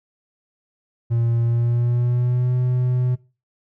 triangle tone with pitch glide, 117 to 125.4 Hz, A#2 to B2, +7 to +27 cents, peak -15 dBFS, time 1.1-3.16 s, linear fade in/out 20 ms, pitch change +120 cents, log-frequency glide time 1.43-2.55 s, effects noise-tail reverb RT60 0.3 s tail -19 dB re dry

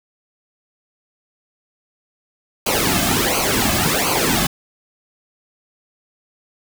pink noise with flanger, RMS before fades -18 dBFS, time 2.66-4.47 s, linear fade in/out 5 ms, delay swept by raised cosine 0.55 to 2.15 ms, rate 1.4 Hz, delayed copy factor -0.8, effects none

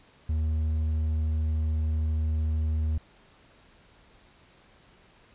sine tone with hard clipping, 78.3 Hz, D#2, 11 cents sharp, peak -25 dBFS, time 0.29-2.98 s, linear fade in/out 5 ms, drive 3 dB, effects pink hiss -58 dBFS RMS until 5.34 s + resampled to 8000 Hz

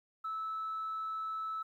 sine tone, 1307 Hz, E6, 15 cents flat, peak -34 dBFS, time 0.24-1.63 s, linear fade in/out 10 ms, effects tanh soft clip ceiling -32 dBFS + 12-bit

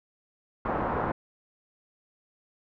white low-pass noise, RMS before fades -29 dBFS, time 0.65-1.12 s, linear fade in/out 5 ms, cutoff 1200 Hz, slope 24 dB/octave, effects none

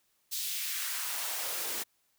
white noise with high-pass filter sweep, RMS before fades -35 dBFS, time 0.31-1.84 s, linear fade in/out 20 ms, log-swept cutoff 4100 to 270 Hz, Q 1.3, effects white hiss -73 dBFS RMS until 2.18 s

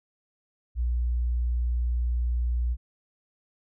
sine tone, 60 Hz, B1, 49 cents flat, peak -23 dBFS, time 0.75-2.77 s, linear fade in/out 50 ms, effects none

